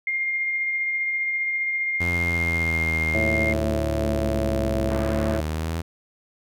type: tone with tremolo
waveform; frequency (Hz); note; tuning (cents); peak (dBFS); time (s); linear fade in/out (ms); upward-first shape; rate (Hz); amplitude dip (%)
sine; 2118; C7; +21; -21; 0.07-3.53; 2; sine; 15; 25
type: linear two-way sweep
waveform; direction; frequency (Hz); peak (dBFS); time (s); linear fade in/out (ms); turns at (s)
sawtooth; down then up; 87.31 to 66.5 to 83.4; -21; 2-5.82; 10; 4.82
type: harmonic tone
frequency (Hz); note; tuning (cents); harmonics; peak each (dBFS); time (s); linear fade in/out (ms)
110; A2; 0; 1 / 2 / 3 / 4 / 5 / 6; -33 / -30 / -29 / -38 / -29 / -29; 3.14-5.41; 10
type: low-pass noise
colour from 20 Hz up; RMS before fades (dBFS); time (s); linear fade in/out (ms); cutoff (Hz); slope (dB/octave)
white; -36; 4.89-5.39; 20; 1700; 24
effects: none